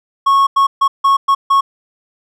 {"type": "tone bursts at uneven times", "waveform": "triangle", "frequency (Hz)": 1100, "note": "C#6", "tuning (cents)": -14, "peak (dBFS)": -6, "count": 6, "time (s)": [[0.26, 0.47], [0.56, 0.67], [0.81, 0.88], [1.04, 1.17], [1.28, 1.35], [1.5, 1.61]], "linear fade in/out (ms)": 10, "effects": []}